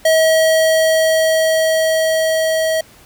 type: tone with level ramp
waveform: square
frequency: 640 Hz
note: D#5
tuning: 49 cents sharp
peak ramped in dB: -10 to -15 dBFS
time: 0.05-2.81 s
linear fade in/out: 5 ms
effects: pink hiss -45 dBFS RMS until 3.05 s